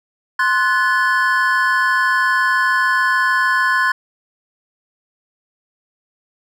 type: chord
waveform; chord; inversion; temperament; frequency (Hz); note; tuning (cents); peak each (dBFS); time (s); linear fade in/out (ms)
triangle; F# diminished; second; equal with one note detuned; 1046.5 / 1480 / 1726.8; C6 / F#6 / A6; 0 / 0 / -33; -16; 0.39-3.92; 5
effects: none